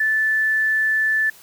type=tone; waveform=sine; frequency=1752 Hz; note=A6; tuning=8 cents flat; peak=-16 dBFS; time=0-1.3 s; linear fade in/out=5 ms; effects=white hiss -47 dBFS RMS until 1.42 s